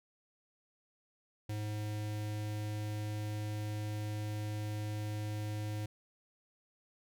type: tone with notch filter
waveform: square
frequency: 105.8 Hz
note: G#2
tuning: 33 cents sharp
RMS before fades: -38 dBFS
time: 1.49-5.86 s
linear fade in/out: 5 ms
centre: 1200 Hz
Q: 2
effects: none